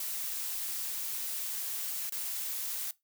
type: noise with dropouts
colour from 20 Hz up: blue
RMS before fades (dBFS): -36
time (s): 0-2.91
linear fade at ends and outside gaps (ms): 2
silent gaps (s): 2.096-2.121
effects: noise-tail reverb RT60 0.2 s tail -21 dB re dry